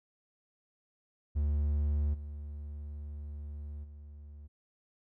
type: tone with level steps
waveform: triangle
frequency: 73.42 Hz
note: D2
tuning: in tune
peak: -25 / -37 / -44 dBFS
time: 1.35-4.48 s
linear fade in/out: 20 ms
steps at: 2.13 / 3.83 s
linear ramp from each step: 20 ms
effects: none